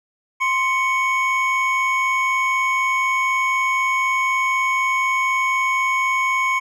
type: tone pair together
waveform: triangle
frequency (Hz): 1046.5 / 2224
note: C6 / C#7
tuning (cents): 0 / +5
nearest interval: octave + minor second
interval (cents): 1305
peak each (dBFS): -18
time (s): 0.4-6.6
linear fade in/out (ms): 20
effects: none